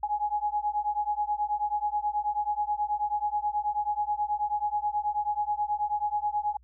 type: beating tone pair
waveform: sine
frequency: 830.6 / 839.9 Hz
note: G#5 / G#5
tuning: 0 / +19 cents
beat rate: 9.3 Hz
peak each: -29 dBFS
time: 0.03-6.57 s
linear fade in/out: 5 ms
effects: added 60 Hz sine -55 dBFS peak until 6.63 s